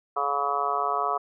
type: harmonic tone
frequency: 141.9 Hz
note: C#3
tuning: 41 cents sharp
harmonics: 3 / 4 / 5 / 6 / 7 / 8 / 9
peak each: -34 / -38 / -29 / -40 / -31 / -28 / -30 dBFS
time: 0.16-1.18 s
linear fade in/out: 10 ms
effects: none